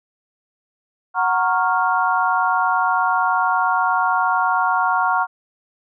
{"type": "chord", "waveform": "sine", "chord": "Gb major seventh", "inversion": "none", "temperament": "equal with one note detuned", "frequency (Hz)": [740, 932.3, 1101.1, 1396.9], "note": ["Gb5", "Bb5", "Db6", "F6"], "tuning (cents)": [0, 0, -12, 0], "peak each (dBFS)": -21, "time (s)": [1.14, 5.27], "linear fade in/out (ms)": 50, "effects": []}